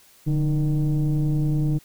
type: tone with frequency modulation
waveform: sine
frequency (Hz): 146.83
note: D3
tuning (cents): 0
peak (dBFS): -17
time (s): 0.26-1.79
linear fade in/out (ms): 20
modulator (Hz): 162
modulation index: 0.76
effects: tanh soft clip ceiling -16 dBFS + white hiss -54 dBFS RMS until 1.84 s